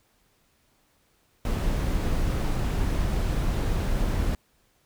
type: noise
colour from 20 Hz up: brown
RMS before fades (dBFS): -25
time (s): 1.45-4.35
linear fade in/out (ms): 2
effects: pink hiss -66 dBFS RMS until 4.85 s